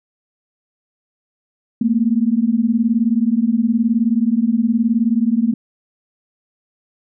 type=beating tone pair; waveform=sine; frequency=220 / 239 Hz; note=A3 / A#3; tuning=0 / +43 cents; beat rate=19 Hz; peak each=-16 dBFS; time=1.81-5.54 s; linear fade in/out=5 ms; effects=none

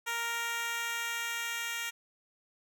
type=tone with high-pass filter sweep; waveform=10% pulse; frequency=466.2 Hz; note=A#4; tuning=in tune; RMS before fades=-35 dBFS; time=0.06-1.91 s; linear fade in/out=20 ms; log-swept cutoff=950 to 1900 Hz; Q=0.86; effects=none

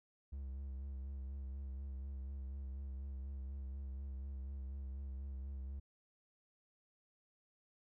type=tone with vibrato; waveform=triangle; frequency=67.4 Hz; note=C#2; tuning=48 cents flat; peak=-40 dBFS; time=0.32-5.8 s; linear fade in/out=10 ms; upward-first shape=sine; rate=4.1 Hz; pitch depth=47 cents each way; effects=none

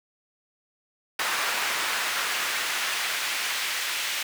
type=noise with high-pass filter sweep; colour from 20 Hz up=brown; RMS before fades=-28 dBFS; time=1.19-4.23 s; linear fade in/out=5 ms; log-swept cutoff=1400 to 2400 Hz; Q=0.97; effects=none

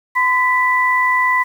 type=tone pair together; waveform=sine; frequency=1017.6 / 1975 Hz; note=C6 / B6; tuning=-48 / 0 cents; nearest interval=major seventh; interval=1148 cents; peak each=-15 dBFS; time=0.15-1.44 s; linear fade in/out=20 ms; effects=7-bit

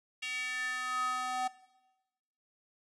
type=tone with high-pass filter sweep; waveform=square; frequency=252.9 Hz; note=B3; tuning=41 cents sharp; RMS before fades=-35 dBFS; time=0.22-1.48 s; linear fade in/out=10 ms; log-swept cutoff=2600 to 830 Hz; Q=5.2; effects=noise-tail reverb RT60 1.0 s tail -18 dB re dry + resampled to 24000 Hz

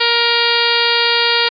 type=harmonic tone; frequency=470.3 Hz; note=A#4; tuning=15 cents sharp; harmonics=1 / 2 / 3 / 4 / 5 / 6 / 7 / 8 / 9 / 10; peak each=-21 / -21 / -21 / -21 / -21 / -21 / -21 / -21 / -21 / -21 dBFS; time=0-1.49 s; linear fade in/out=10 ms; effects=AAC 64 kbps

